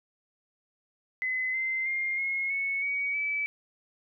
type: tone with pitch steps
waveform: sine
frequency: 2031 / 2074 / 2117 / 2162 / 2207 / 2254 / 2301 Hz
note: B6 / C7 / C7 / C#7 / C#7 / C#7 / D7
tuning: +48 / -16 / +20 / -44 / -8 / +28 / -36 cents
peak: -27 dBFS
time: 1.22-3.46 s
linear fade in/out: 0 ms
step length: 320 ms
effects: none